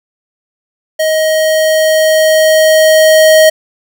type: tone with level ramp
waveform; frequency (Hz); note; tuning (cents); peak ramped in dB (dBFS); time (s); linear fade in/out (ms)
square; 629; D#5; +19; -10 to -3; 0.99-3.5; 10
effects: none